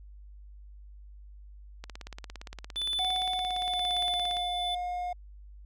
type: click train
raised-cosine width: 0.2 ms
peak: -24 dBFS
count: 45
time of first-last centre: 1.84-4.369 s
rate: 17.4 Hz
type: tone with tremolo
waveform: triangle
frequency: 3500 Hz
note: A7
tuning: 10 cents flat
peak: -26 dBFS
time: 2.76-4.75 s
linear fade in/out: 5 ms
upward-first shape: triangle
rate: 1 Hz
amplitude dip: 55%
type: tone with pitch glide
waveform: triangle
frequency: 740 to 715.2 Hz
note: F#5 to F5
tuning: 0 to +41 cents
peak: -29 dBFS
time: 2.99-5.13 s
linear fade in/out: 5 ms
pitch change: -59 cents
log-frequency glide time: 3.23-4.2 s
effects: added 50 Hz sine -46 dBFS peak until 5.65 s